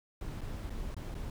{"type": "noise with dropouts", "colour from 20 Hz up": "brown", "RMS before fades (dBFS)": -39, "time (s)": [0.21, 1.3], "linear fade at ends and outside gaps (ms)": 2, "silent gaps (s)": [[0.41, 0.414], [0.697, 0.703], [0.945, 0.966], [1.144, 1.15]], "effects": []}